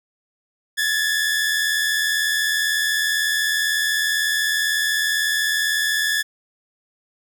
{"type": "tone pair together", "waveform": "sawtooth", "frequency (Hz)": [1682, 1762], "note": ["G#6", "A6"], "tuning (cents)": [22, 2], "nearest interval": "minor second", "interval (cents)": 80, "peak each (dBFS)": -18, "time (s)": [0.77, 6.23], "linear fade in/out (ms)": 20, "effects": []}